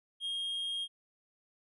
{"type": "tone", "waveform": "triangle", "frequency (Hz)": 3241, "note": "G#7", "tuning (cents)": -43, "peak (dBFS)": -32, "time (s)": [0.2, 0.88], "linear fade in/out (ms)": 50, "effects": ["resampled to 32000 Hz"]}